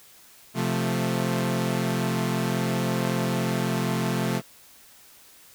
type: chord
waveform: sawtooth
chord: F major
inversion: second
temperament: equal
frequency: 130.81 / 174.61 / 220 Hz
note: C3 / F3 / A3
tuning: 0 / 0 / 0 cents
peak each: -24 dBFS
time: 0.54-4.42 s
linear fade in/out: 50 ms
effects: white hiss -52 dBFS RMS until 5.54 s